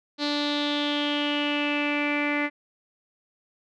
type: tone with low-pass filter sweep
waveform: sawtooth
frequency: 292.2 Hz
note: D4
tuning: 9 cents flat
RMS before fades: -26 dBFS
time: 0.18-2.5 s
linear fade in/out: 50 ms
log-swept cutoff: 4200 to 2100 Hz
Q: 6.4
effects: none